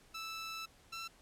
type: tone pair in turn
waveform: 15% pulse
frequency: 1318.5 / 1341.5 Hz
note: E6 / E6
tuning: 0 / +30 cents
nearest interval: unison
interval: 30 cents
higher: second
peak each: -35 / -35 dBFS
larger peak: neither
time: 0.14-0.66 / 0.92-1.08 s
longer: first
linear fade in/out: 10 ms
effects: pink hiss -64 dBFS RMS until 1.21 s + low-pass 11000 Hz 12 dB/octave